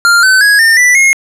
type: tone with pitch steps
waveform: square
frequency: 1396.9 / 1523.3 / 1661.2 / 1811.6 / 1975.5 / 2154 Hz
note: F6 / F#6 / G#6 / A#6 / B6 / C7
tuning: 0 / +50 / 0 / -50 / 0 / +50 cents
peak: -5 dBFS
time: 0.05-1.13 s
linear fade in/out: 0 ms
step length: 180 ms
effects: low-pass 11000 Hz 12 dB/octave